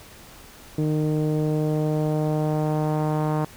sawtooth tone with low-pass filter sweep, 153.3 Hz, D#3, 25 cents flat, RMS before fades -23 dBFS, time 0.78-3.45 s, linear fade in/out 5 ms, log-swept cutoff 390 to 1000 Hz, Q 1.8, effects pink hiss -46 dBFS RMS until 3.56 s

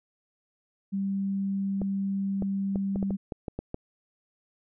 sine tone, 196 Hz, G3, in tune, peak -26 dBFS, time 0.92-3.17 s, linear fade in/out 20 ms
clicks, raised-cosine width 2 ms, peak -19 dBFS, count 10, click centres 1.817 / 2.423 / 2.758 / 2.959 / 3.028 / 3.107 / 3.322 / 3.482 / 3.59 / 3.744 s
effects none

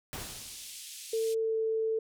pink noise with exponential decay, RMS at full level -37 dBFS, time 0.13-0.82 s, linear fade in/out 0 ms, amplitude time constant 150 ms
white band-pass noise, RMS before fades -45 dBFS, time 0.18-1.35 s, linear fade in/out 20 ms, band 2600 to 11000 Hz, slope 24 dB/octave
sine tone with pitch glide, 448.3 to 443.9 Hz, A4 to A4, +32 to +15 cents, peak -27 dBFS, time 1.13-1.99 s, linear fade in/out 5 ms, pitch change -17 cents, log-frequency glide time 1.31-1.58 s
effects none

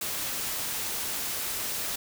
white noise, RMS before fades -32 dBFS, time 0.01-1.96 s, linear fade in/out 5 ms, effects none

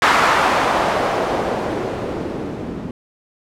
blue noise with low-pass filter sweep, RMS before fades -19 dBFS, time 0.02-2.91 s, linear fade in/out 2 ms, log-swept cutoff 1300 to 230 Hz, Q 1.2, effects none

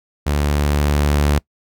sawtooth tone with level ramp, 73 Hz, D2, 10 cents flat, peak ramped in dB -12 to -9 dBFS, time 0.26-1.39 s, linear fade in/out 10 ms, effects noise-tail reverb RT60 0.1 s tail -24 dB re dry

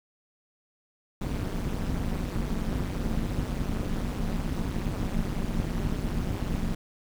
brown noise with amplitude modulation, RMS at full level -25 dBFS, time 1.21-6.75 s, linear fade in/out 5 ms, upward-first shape sine, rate 195 Hz, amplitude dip 100%, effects none

